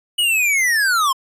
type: linear sweep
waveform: square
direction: down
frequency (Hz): 2960 to 1030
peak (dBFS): -15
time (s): 0.18-1.13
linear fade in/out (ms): 10
effects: resampled to 32000 Hz